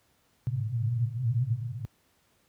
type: band-pass noise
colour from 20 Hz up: pink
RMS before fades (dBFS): -29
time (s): 0.47-1.85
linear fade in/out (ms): 0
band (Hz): 110 to 130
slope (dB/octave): 96
effects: pink hiss -68 dBFS RMS until 2.48 s + high-pass 60 Hz 12 dB/octave

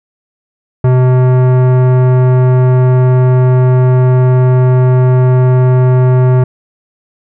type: tone with tanh clipping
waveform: sine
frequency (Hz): 127.2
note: C3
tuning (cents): -48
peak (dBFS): -7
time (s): 0.84-6.44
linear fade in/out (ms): 5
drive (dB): 17
effects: none

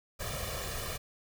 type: noise with comb filter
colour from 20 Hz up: pink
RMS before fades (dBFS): -37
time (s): 0.19-0.98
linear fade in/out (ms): 20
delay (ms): 1.7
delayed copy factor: +0.75
effects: none

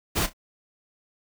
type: noise with echo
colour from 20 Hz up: pink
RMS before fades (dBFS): -24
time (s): 0.15-0.27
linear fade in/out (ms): 20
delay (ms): 32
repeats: 2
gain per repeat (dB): -14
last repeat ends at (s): 0.334
effects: none

